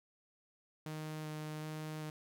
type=tone with vibrato; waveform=sawtooth; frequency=154.4 Hz; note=D#3; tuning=13 cents flat; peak=-37 dBFS; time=0.86-2.1 s; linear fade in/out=2 ms; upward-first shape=square; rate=1.3 Hz; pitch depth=8 cents each way; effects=none